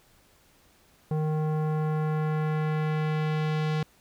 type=tone with low-pass filter sweep; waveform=square; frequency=154.6 Hz; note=D#3; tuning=11 cents flat; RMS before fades=-27 dBFS; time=1.11-3.83 s; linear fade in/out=2 ms; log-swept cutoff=730 to 4000 Hz; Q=1; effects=pink hiss -61 dBFS RMS until 4 s